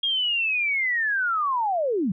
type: linear sweep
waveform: sine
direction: down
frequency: 3272 to 163.6 Hz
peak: -21 dBFS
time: 0.03-2.12 s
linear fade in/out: 5 ms
effects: none